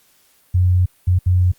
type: tone bursts at uneven times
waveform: sine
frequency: 90.6 Hz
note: F#2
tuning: 36 cents flat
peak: -11 dBFS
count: 3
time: 0.54-0.86 / 1.07-1.19 / 1.26-1.52 s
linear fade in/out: 10 ms
effects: white hiss -56 dBFS RMS until 1.58 s + Opus 48 kbps